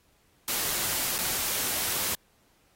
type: noise with dropouts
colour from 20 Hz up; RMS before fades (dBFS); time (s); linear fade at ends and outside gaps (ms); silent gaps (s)
white; -29; 0.48-2.15; 1; 1.182-1.187
effects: pink hiss -66 dBFS RMS until 2.75 s + AAC 48 kbps